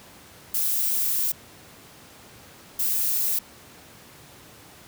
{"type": "noise bursts at uneven times", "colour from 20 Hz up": "violet", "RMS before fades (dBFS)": -24, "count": 2, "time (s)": [[0.54, 1.32], [2.79, 3.39]], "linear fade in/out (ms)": 5, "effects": ["pink hiss -48 dBFS RMS until 4.87 s", "high-pass 80 Hz 12 dB/octave"]}